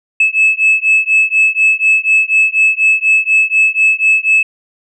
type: beating tone pair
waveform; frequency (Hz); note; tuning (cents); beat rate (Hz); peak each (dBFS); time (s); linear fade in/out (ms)
sine; 2600 / 2604.1; E7 / E7; -24 / -22; 4.1; -10; 0.2-4.43; 5
effects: tanh soft clip ceiling -3 dBFS